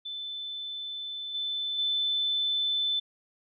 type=tone with level steps; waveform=sine; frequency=3520 Hz; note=A7; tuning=in tune; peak=-34 / -29 / -25 dBFS; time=0.05-3 s; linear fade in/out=10 ms; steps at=1.34 / 1.78 s; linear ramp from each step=10 ms; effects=none